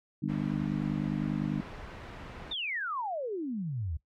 harmonic tone, 50 Hz, G1, 35 cents sharp, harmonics 3 / 4 / 5 / 6, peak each -33 / -33 / -35 / -35 dBFS, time 0.22-1.61 s, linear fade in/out 10 ms
pink low-pass noise, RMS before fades -44 dBFS, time 0.28-2.54 s, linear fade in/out 20 ms, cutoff 2300 Hz, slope 12 dB/octave
sine exponential sweep, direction down, 3729 to 71.5 Hz, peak -31 dBFS, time 2.51-3.97 s, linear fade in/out 5 ms
effects noise-tail reverb RT60 0.1 s tail -18 dB re dry + MP3 96 kbps

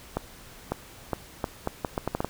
accelerating click train, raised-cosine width 1 ms, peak -12 dBFS, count 11, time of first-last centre 0.17-2.246 s, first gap 550 ms, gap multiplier 0.75, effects pink hiss -48 dBFS RMS until 2.29 s

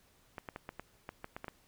clicks, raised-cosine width 0.5 ms, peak -26 dBFS, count 10, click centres 0.382 / 0.488 / 0.561 / 0.691 / 0.796 / 1.091 / 1.244 / 1.365 / 1.444 / 1.482 s, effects pink hiss -67 dBFS RMS until 1.67 s

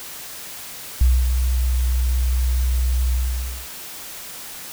sine tone with ADSR envelope, 62.4 Hz, B1, 19 cents sharp, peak -10 dBFS, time 1.01-3.68 s, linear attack 3 ms, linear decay 240 ms, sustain -6 dB, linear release 560 ms, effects white hiss -35 dBFS RMS until 4.72 s

